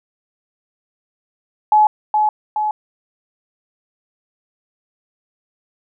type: tone with echo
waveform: sine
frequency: 851 Hz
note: G#5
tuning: 42 cents sharp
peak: -8 dBFS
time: 1.72-1.87 s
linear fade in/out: 2 ms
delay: 420 ms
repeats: 2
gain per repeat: -4 dB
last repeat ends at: 2.71 s
effects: none